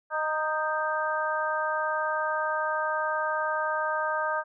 harmonic tone with a mistuned harmonic, 309.1 Hz, D#4, 11 cents flat, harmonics 2 / 3 / 4 / 5, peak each -31 / -31 / -31 / -31 dBFS, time 0.1-4.44 s, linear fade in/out 50 ms, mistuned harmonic 5, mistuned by +27 cents, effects none

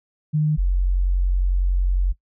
sine tone pair in turn, 152.4 / 45.47 Hz, D#3 / F#1, -36 / -29 cents, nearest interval octave + major sixth, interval 2093 cents, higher first, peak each -16 dBFS, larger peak neither, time 0.33-0.57 / 0.57-2.13 s, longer second, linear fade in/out 20 ms, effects noise-tail reverb RT60 0.1 s tail -19 dB re dry

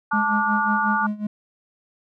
sine chord, D major, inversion second, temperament equal with one note detuned, 880 / 1174.7 / 1445.3 Hz, A5 / D6 / F#6, 0 / 0 / -41 cents, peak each -23 / -24 / -23 dBFS, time 0.11-1.07 s, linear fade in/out 10 ms
triangle tone with tremolo, 210 Hz, G#3, 19 cents sharp, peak -19 dBFS, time 0.13-1.27 s, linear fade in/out 5 ms, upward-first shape sine, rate 5.5 Hz, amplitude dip 85%
effects none

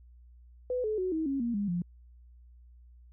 sine tone with pitch steps, 500 / 430.3 / 370.3 / 318.6 / 274.2 / 236 / 203.1 / 174.75 Hz, B4 / A4 / F#4 / D#4 / C#4 / A#3 / G#3 / F3, +21 / -39 / +1 / +41 / -19 / +22 / -38 / +1 cents, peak -28 dBFS, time 0.7-1.82 s, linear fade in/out 2 ms, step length 140 ms, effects added 60 Hz sine -52 dBFS peak until 3.12 s

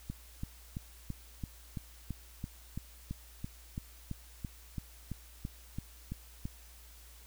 click train, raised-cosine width 5 ms, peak -25 dBFS, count 20, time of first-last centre 0.1-6.455 s, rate 2.99 Hz, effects added 58 Hz sine -54 dBFS peak until 7.26 s + white hiss -58 dBFS RMS until 7.26 s

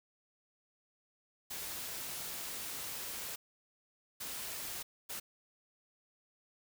white noise bursts at uneven times, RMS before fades -42 dBFS, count 3, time 1.5-3.36 / 4.2-4.83 / 5.09-5.2 s, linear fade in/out 10 ms, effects none

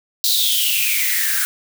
blue noise with high-pass filter sweep, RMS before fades -18 dBFS, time 0.24-1.45 s, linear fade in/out 0 ms, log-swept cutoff 4200 to 1500 Hz, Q 8.6, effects none

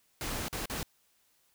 pink noise with dropouts, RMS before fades -36 dBFS, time 0.21-0.83 s, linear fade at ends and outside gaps 1 ms, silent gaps 0.484-0.528 / 0.657-0.698 s, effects white hiss -70 dBFS RMS until 1.54 s

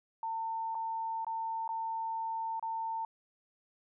sine tone with dropouts, 900 Hz, A5, 39 cents sharp, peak -33 dBFS, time 0.23-3.05 s, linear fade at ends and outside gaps 2 ms, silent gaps 0.747-0.751 / 1.247-1.267 / 1.678-1.69 / 2.596-2.626 s, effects none

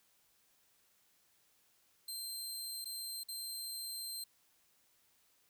20% pulse tone with dropouts, 4147 Hz, C8, 16 cents flat, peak -35 dBFS, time 2.08-4.24 s, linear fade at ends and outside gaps 5 ms, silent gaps 2.845-2.855 / 3.235-3.285 s, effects white hiss -72 dBFS RMS until 5.49 s

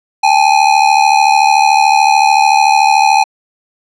square ring-modulated tone, 830.6 Hz, G#5, in tune, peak -4 dBFS, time 0.23-3.24 s, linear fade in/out 10 ms, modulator 36.8 Hz, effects low-pass 6000 Hz 12 dB/octave

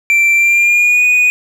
triangle tone with pitch glide, 2349 to 2473 Hz, D7 to D#7, 0 to -11 cents, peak -6 dBFS, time 0.1-1.3 s, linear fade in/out 0 ms, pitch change +89 cents, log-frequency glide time 0.35-1.05 s, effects none

